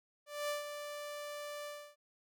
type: tone with ADSR envelope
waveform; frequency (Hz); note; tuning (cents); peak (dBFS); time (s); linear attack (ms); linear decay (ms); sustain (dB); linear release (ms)
sawtooth; 587.3; D5; 0; -30; 0.26-1.96; 230; 140; -8; 300
effects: none